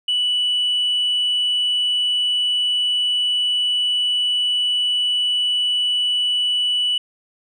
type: tone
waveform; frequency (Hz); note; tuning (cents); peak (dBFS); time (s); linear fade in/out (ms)
sine; 2960; F#7; 0; -15; 0.08-6.98; 5
effects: tanh soft clip ceiling -14 dBFS